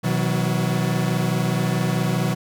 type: tone cluster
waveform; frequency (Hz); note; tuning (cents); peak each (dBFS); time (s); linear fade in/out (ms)
40% pulse; 125.8 / 160 / 184.7; B2 / D#3 / F#3; +32 / +49 / -3; -23; 0.03-2.35; 20
effects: none